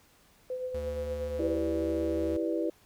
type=tone with tremolo; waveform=sine; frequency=508 Hz; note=B4; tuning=49 cents sharp; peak=-30 dBFS; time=0.5-1.58 s; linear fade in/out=2 ms; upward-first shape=triangle; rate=8.5 Hz; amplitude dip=50%
type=tone with vibrato; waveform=square; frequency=75.5 Hz; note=D2; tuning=48 cents sharp; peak=-38 dBFS; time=0.74-2.37 s; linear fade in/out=5 ms; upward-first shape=sine; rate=9.6 Hz; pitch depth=9 cents each way
type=chord; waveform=sine; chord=E minor seventh; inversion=none; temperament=equal; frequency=329.6 / 392 / 493.9 / 587.3 Hz; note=E4 / G4 / B4 / D5; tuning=0 / 0 / 0 / 0 cents; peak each=-30 / -36 / -34 / -35 dBFS; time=1.39-2.7 s; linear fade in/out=5 ms
effects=pink hiss -62 dBFS RMS until 2.85 s